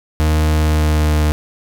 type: tone with pitch glide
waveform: 40% pulse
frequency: 77.4 to 76.11 Hz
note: D#2 to D#2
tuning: -9 to -38 cents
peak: -11 dBFS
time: 0.2-1.32 s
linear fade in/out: 0 ms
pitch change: -29 cents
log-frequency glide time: 0.51-1.18 s
effects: none